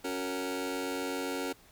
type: chord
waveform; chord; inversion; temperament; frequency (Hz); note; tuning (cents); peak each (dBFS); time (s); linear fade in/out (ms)
sawtooth; F# major; second; just; 277.5 / 370 / 462.5; C#4 / F#4 / A#4; +2 / 0 / -14; -32 / -34 / -34; 0.04-1.53; 10
effects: pink hiss -59 dBFS RMS until 1.71 s